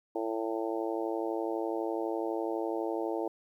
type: harmonic tone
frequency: 112 Hz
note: A2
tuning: 31 cents sharp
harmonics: 3 / 4 / 5 / 6 / 7 / 8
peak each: -34 / -36 / -38 / -40 / -41 / -42 dBFS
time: 0.15-3.28 s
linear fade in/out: 5 ms
effects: 11-bit